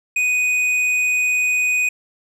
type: tone with hard clipping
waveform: triangle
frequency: 2489 Hz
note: D#7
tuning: in tune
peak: -17 dBFS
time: 0.16-1.89 s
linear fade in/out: 5 ms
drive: 10 dB
effects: none